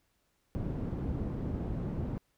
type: low-pass noise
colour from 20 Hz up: white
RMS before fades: -35 dBFS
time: 0.55-2.18 s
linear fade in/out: 0 ms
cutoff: 210 Hz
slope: 12 dB/octave
effects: pink hiss -75 dBFS RMS until 2.37 s